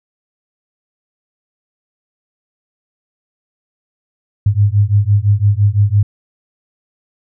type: beating tone pair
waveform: sine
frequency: 99.7 / 105.6 Hz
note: G2 / G#2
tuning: +30 / +29 cents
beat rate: 5.9 Hz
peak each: -12 dBFS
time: 4.46-6.03 s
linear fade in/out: 5 ms
effects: none